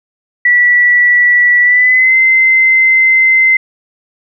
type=tone with pitch glide; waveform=sine; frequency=1952 to 2068 Hz; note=B6 to C7; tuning=-21 to -21 cents; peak=-5 dBFS; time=0.45-3.57 s; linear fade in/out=5 ms; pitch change=+100 cents; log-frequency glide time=1.62-2.16 s; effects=none